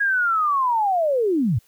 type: linear sweep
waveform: sine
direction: down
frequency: 1661.2 to 92 Hz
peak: -17 dBFS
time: 0-1.59 s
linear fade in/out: 10 ms
effects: white hiss -59 dBFS RMS until 1.67 s